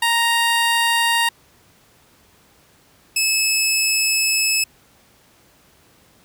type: tone pair in turn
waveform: 15% pulse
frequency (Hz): 932.3 / 2598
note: A#5 / E7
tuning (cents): 0 / -26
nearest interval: octave + tritone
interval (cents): 1774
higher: second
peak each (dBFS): -9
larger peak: neither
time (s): 0.02-1.29 / 3.16-4.64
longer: second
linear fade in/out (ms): 5
effects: pink hiss -54 dBFS RMS until 6.24 s + high-pass 60 Hz 12 dB/octave